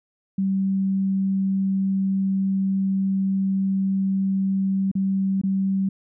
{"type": "tone with dropouts", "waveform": "sine", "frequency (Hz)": 193.1, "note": "G3", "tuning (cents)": -26, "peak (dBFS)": -19, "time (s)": [0.38, 5.89], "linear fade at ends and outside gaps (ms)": 5, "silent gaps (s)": [[4.915, 4.952], [5.415, 5.435]], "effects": []}